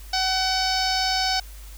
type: tone with low-pass filter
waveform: sawtooth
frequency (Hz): 754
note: F#5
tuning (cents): +32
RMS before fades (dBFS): -23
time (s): 0.13-1.4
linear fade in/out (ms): 5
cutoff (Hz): 5000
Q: 9.4
effects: added 50 Hz sine -38 dBFS peak until 1.77 s + white hiss -48 dBFS RMS until 1.77 s